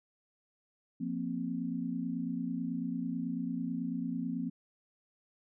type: chord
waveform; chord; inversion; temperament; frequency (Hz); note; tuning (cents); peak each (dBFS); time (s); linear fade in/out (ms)
sine; F suspended fourth; none; just; 174.61 / 232.8 / 261.9; F3 / Bb3 / C4; 0 / -2 / +2; -38 / -37 / -36; 1-4.5; 10
effects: none